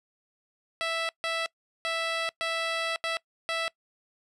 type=tone bursts at uneven times; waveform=10% pulse; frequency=659.3 Hz; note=E5; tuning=in tune; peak=-19 dBFS; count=6; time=0.81-1.09 / 1.24-1.46 / 1.85-2.29 / 2.41-2.96 / 3.04-3.17 / 3.49-3.68 s; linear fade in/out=0 ms; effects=noise-tail reverb RT60 0.1 s tail -23 dB re dry + low-pass 7000 Hz 12 dB/octave